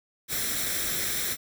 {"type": "noise with comb filter", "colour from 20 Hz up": "white", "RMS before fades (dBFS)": -29, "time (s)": [0.28, 1.37], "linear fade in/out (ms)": 50, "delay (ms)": 0.53, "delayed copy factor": 0.6, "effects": []}